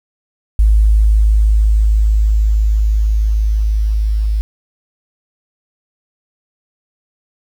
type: tone with level ramp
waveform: sine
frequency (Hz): 53.1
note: G#1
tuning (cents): +39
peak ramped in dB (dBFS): -6 to -12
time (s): 0.59-4.41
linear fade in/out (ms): 0
effects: 7-bit